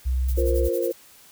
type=tone; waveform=sine; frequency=63.8 Hz; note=C2; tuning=43 cents flat; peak=-20 dBFS; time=0.05-0.69 s; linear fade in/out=20 ms
type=noise with tremolo; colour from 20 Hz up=violet; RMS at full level=-35 dBFS; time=0.28-0.93 s; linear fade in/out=5 ms; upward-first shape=sine; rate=11 Hz; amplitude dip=95%
type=chord; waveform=sine; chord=F suspended fourth; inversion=none; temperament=equal; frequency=349.2 / 466.2 / 523.3 Hz; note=F4 / Bb4 / C5; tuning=0 / 0 / 0 cents; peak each=-26 dBFS; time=0.37-0.92 s; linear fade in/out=10 ms
effects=white hiss -51 dBFS RMS until 1.31 s